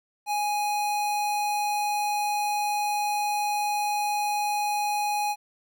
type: tone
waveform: square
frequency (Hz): 830.6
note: G#5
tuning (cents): 0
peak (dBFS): -25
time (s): 0.26-5.36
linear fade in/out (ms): 50
effects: 11-bit